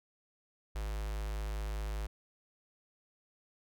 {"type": "tone with notch filter", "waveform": "square", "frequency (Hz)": 52.5, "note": "G#1", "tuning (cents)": 19, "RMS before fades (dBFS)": -37, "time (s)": [0.75, 2.07], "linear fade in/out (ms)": 10, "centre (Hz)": 210, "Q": 0.81, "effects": []}